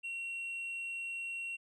sine tone with tanh clipping, 2735 Hz, F7, 37 cents flat, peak -38 dBFS, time 0.03-1.57 s, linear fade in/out 20 ms, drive 2 dB, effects none

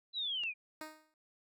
sine linear sweep, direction down, 4024 to 2365 Hz, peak -34 dBFS, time 0.13-0.54 s, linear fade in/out 50 ms
click, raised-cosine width 0.2 ms, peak -33 dBFS, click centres 0.436 s
10% pulse tone with exponential decay, 310.6 Hz, D#4, 3 cents flat, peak -32 dBFS, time 0.81-1.14 s, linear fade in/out 1 ms, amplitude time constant 70 ms
effects none

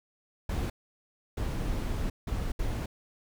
brown noise bursts at uneven times, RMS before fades -31 dBFS, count 4, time 0.49-0.7 / 1.37-2.1 / 2.27-2.52 / 2.59-2.86 s, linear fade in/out 5 ms, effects none

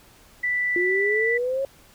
sine tone, 1975.5 Hz, B6, in tune, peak -21 dBFS, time 0.43-1.38 s, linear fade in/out 10 ms
sine exponential sweep, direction up, 349.2 to 552 Hz, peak -22 dBFS, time 0.76-1.65 s, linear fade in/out 2 ms
effects pink hiss -53 dBFS RMS until 1.94 s

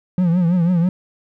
triangle tone with vibrato, 174.61 Hz, F3, in tune, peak -11 dBFS, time 0.18-0.89 s, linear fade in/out 2 ms, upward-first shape triangle, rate 6.1 Hz, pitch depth 120 cents each way, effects none

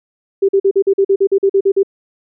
sine tone bursts, 392 Hz, G4, in tune, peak -8 dBFS, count 13, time 0.42-1.832 s, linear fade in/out 10 ms, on 68 ms, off 44 ms, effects none

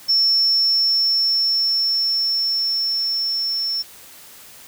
sine tone with level ramp, 5400 Hz, E8, 41 cents sharp, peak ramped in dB -13 to -20 dBFS, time 0.08-3.83 s, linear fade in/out 20 ms, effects white hiss -43 dBFS RMS until 4.67 s

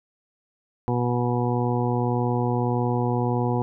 harmonic tone, 121.7 Hz, B2, 25 cents flat, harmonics 1 / 2 / 3 / 4 / 6 / 7 / 8, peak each -24 / -27 / -29 / -30 / -32 / -32 / -33 dBFS, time 0.88-3.62 s, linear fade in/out 0 ms, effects none

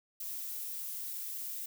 violet noise, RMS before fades -40 dBFS, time 0.2-1.66 s, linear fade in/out 5 ms, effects none

